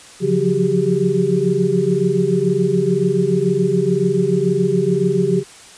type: tone cluster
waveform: sine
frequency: 141 / 175.7 / 182.7 / 380.5 / 402.5 Hz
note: C#3 / F3 / F#3 / F#4 / G4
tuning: +30 / +11 / -22 / +48 / +46 cents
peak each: -23 / -21 / -21 / -20 / -18 dBFS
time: 0.2-5.44 s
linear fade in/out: 50 ms
effects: white hiss -41 dBFS RMS until 5.77 s + resampled to 22050 Hz